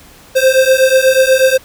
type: beating tone pair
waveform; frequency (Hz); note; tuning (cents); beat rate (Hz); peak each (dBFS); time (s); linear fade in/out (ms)
square; 520 / 528.2; C5 / C5; -11 / +16; 8.2; -11; 0.35-1.58; 20
effects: pink hiss -41 dBFS RMS until 1.64 s